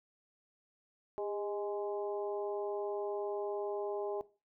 harmonic tone with a mistuned harmonic, 207.7 Hz, G#3, in tune, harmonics 2 / 3 / 4 / 5, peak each -37 / -41 / -43 / -51 dBFS, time 1.18-4.21 s, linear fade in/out 0 ms, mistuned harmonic 2, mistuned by -40 cents, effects noise-tail reverb RT60 0.3 s tail -17 dB re dry

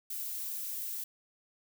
violet noise, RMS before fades -38 dBFS, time 0.1-1.04 s, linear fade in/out 5 ms, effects none

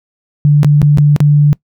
sine tone with dropouts, 146.83 Hz, D3, in tune, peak -4 dBFS, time 0.45-1.53 s, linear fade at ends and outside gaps 0 ms, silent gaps 0.632-0.646 / 0.817-0.828 / 0.974-0.984 / 1.163-1.204 s, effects noise-tail reverb RT60 0.1 s tail -23 dB re dry

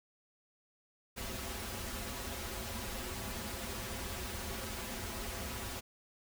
pink noise with comb filter, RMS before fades -41 dBFS, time 1.16-5.81 s, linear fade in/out 20 ms, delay 6.6 ms, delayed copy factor -0.95, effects none

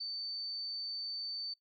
sine tone, 4553 Hz, C#8, 45 cents sharp, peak -38 dBFS, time 0-1.54 s, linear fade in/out 10 ms, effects noise-tail reverb RT60 0.1 s tail -17 dB re dry

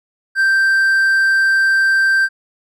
triangle tone, 1568 Hz, G6, in tune, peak -9 dBFS, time 0.35-2.29 s, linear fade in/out 50 ms, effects none

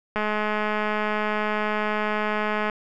click train, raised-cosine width 0.5 ms, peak -11 dBFS, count 539, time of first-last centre 0.16-2.698 s, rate 212 Hz, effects none

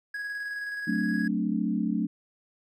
triangle tone with tremolo, 1661.2 Hz, G#6, in tune, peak -29 dBFS, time 0.14-1.28 s, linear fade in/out 5 ms, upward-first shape square, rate 19 Hz, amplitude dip 25%
sine chord, D dominant seventh, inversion first, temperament equal, 185 / 220 / 261.6 / 293.7 Hz, F#3 / A3 / C4 / D4, 0 / 0 / 0 / 0 cents, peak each -30 / -28 / -34 / -31 dBFS, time 0.87-2.07 s, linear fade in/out 10 ms
effects none

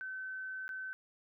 sine tone with dropouts, 1528 Hz, G6, 45 cents flat, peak -39 dBFS, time 0.01-0.93 s, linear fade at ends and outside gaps 0 ms, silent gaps 0.68-0.691 s, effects none

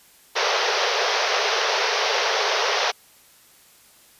pink band-pass noise, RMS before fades -22 dBFS, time 0.35-2.92 s, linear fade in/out 20 ms, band 400 to 6000 Hz, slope 96 dB/octave, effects white hiss -53 dBFS RMS until 4.19 s + resampled to 32000 Hz

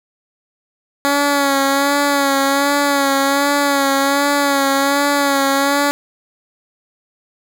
10% pulse tone with vibrato, 280 Hz, C#4, 18 cents sharp, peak -5 dBFS, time 1.05-5.91 s, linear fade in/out 0 ms, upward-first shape sine, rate 1.3 Hz, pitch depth 39 cents each way, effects none

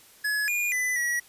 square tone with pitch steps, 1695 / 2430 / 2000 / 1924 Hz, G#6 / D#7 / B6 / B6, +35 / -42 / +21 / -46 cents, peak -25 dBFS, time 0.24-1.2 s, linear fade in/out 10 ms, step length 240 ms, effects white hiss -54 dBFS RMS until 1.28 s + resampled to 32000 Hz

